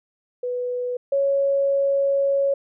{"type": "tone pair in turn", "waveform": "sine", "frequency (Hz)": [493.9, 554.4], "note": ["B4", "C#5"], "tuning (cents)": [0, 0], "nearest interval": "major second", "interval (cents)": 200, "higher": "second", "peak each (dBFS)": [-23, -17], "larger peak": "second", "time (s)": [[0.43, 0.97], [1.12, 2.54]], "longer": "second", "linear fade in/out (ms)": 5, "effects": []}